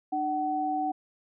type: tone pair together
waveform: sine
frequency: 300 / 753.8 Hz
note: D4 / F#5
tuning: +37 / +32 cents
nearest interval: octave + major third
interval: 1595 cents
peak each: -32 / -27 dBFS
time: 0.12-0.92 s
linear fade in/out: 10 ms
effects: none